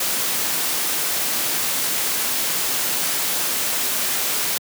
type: noise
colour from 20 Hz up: white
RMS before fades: -22 dBFS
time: 0-4.58 s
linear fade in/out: 5 ms
effects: high-pass 150 Hz 12 dB/octave